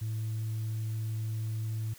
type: tone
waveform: sine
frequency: 110 Hz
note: A2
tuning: in tune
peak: -29 dBFS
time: 0.01-1.94 s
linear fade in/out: 10 ms
effects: tanh soft clip ceiling -29 dBFS + white hiss -54 dBFS RMS until 1.98 s